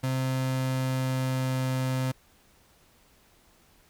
35% pulse tone with pitch glide, 130.81 to 129.91 Hz, C3 to C3, 0 to -12 cents, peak -24 dBFS, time 0.03-2.12 s, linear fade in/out 10 ms, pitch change -12 cents, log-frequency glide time 0.22-1.7 s, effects pink hiss -61 dBFS RMS until 3.89 s

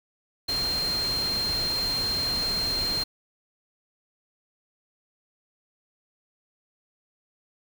sine tone in noise, 4186 Hz, C8, in tune, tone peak -25 dBFS, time 0.48-3.04 s, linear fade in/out 10 ms, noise pink, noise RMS -34 dBFS, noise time 0.48-3.04 s, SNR +6 dB, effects none

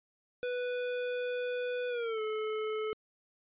square tone with pitch glide, 493.9 to 432.5 Hz, B4 to A4, 0 to -30 cents, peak -33 dBFS, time 0.43-2.93 s, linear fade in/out 0 ms, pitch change -230 cents, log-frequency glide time 1.89-2.21 s, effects resampled to 8000 Hz

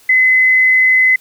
sine tone, 2033 Hz, B6, 50 cents sharp, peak -7 dBFS, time 0.09-1.16 s, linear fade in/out 5 ms, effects white hiss -47 dBFS RMS until 1.2 s

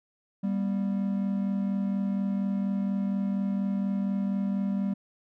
triangle tone pair together, 196.7 / 240.9 Hz, G3 / B3, +6 / -43 cents, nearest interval major third, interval 351 cents, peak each -24 / -32 dBFS, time 0.43-4.94 s, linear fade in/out 10 ms, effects none

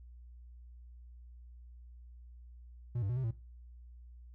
triangle tone with pitch steps, 120.5 / 97.9 / 122.7 / 130.8 / 113.4 Hz, B2 / G2 / B2 / C3 / A#2, -42 / -2 / -11 / 0 / -47 cents, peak -30 dBFS, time 2.95-3.31 s, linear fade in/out 5 ms, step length 72 ms, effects noise-tail reverb RT60 0.3 s tail -18 dB re dry + added 60 Hz sine -50 dBFS peak until 4.34 s

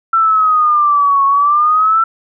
sine exponential two-way sweep, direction down then up, 1345 to 1100 to 1345 Hz, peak -8 dBFS, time 0.13-2.04 s, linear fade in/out 5 ms, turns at 1.25 s, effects none

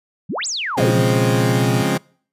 sine exponential two-way sweep, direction up then down, 135.5 to 8120 to 135.5 Hz, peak -21 dBFS, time 0.29-1.01 s, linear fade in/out 10 ms, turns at 0.47 s
20% pulse chord, Db major seventh, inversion none, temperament equal, 138.59 / 174.61 / 207.7 / 261.6 Hz, Db3 / F3 / Ab3 / C4, 0 / 0 / 0 / 0 cents, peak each -17 dBFS, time 0.77-1.98 s, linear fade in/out 10 ms
sine tone with pitch glide, 120.6 to 122.99 Hz, B2 to B2, -41 to -7 cents, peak -18 dBFS, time 0.8-1.82 s, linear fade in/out 10 ms, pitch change +34 cents, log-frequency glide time 1.44-1.63 s
effects noise-tail reverb RT60 0.5 s tail -26 dB re dry + resampled to 32000 Hz

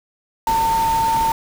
sine tone in noise, 903 Hz, A5, 45 cents sharp, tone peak -15 dBFS, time 0.47-1.32 s, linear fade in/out 2 ms, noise pink, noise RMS -28 dBFS, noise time 0.47-1.32 s, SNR +10 dB, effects none

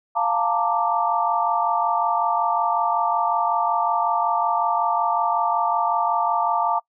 sine chord, Bb major seventh, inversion second, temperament equal with one note detuned, 698.5 / 880 / 925.4 / 1174.7 Hz, F5 / A5 / Bb5 / D6, 0 / 0 / -13 / 0 cents, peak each -24 dBFS, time 0.15-6.8 s, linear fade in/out 20 ms, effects noise-tail reverb RT60 0.1 s tail -24 dB re dry

